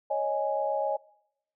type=chord; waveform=sine; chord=C# suspended second; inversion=none; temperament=equal; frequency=554.4 / 622.3 / 830.6 Hz; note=C#5 / D#5 / G#5; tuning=0 / 0 / 0 cents; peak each=-30 dBFS; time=0.1-0.97 s; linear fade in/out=10 ms; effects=noise-tail reverb RT60 0.8 s tail -23 dB re dry